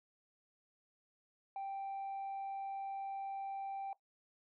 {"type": "tone", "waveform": "sine", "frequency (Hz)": 784, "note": "G5", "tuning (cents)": 0, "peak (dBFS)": -37, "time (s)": [1.56, 3.93], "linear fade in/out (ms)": 2, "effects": ["noise-tail reverb RT60 0.1 s tail -17 dB re dry", "tanh soft clip ceiling -38 dBFS"]}